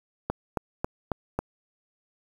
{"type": "click train", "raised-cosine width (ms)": 1, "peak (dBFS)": -12, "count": 5, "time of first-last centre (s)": [0.3, 1.39], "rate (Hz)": 3.67, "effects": ["7-bit"]}